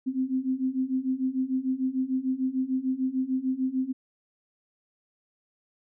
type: beating tone pair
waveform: sine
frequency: 256.5 / 263.2 Hz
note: C4 / C4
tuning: -34 / +10 cents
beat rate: 6.7 Hz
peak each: -29 / -27 dBFS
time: 0.06-3.93 s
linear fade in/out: 20 ms
effects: none